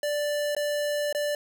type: tone with dropouts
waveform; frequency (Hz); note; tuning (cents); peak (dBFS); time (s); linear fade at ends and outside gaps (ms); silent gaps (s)
square; 587.3; D5; 0; -26; 0.03-1.35; 2; 0.55-0.565 / 1.127-1.148
effects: none